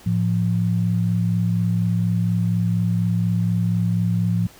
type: tone pair together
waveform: sine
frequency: 110.44 / 174.61 Hz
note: A2 / F3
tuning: +7 / 0 cents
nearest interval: minor sixth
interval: 793 cents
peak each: -20 dBFS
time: 0.06-4.47 s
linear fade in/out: 5 ms
effects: pink hiss -47 dBFS RMS until 4.59 s